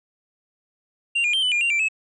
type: tone with pitch steps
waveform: triangle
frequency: 2775 / 2423 / 3143 / 2998 / 2411 / 2771 / 2348 / 2589 Hz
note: F7 / D#7 / G7 / F#7 / D7 / F7 / D7 / E7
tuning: -12 / -47 / +4 / +22 / +45 / -14 / -1 / -32 cents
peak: -17 dBFS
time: 1.15-1.886 s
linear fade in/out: 10 ms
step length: 92 ms
effects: resampled to 24000 Hz